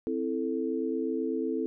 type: chord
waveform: sine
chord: A minor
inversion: first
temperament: equal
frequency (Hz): 261.6 / 329.6 / 440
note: C4 / E4 / A4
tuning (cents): 0 / 0 / 0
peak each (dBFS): -32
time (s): 0.07-1.66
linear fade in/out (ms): 0
effects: none